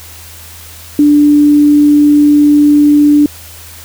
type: tone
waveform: sine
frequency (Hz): 293.7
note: D4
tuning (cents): 0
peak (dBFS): -3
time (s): 0.99-3.26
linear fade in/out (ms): 2
effects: added 83 Hz sine -35 dBFS peak until 3.84 s + white hiss -33 dBFS RMS until 3.84 s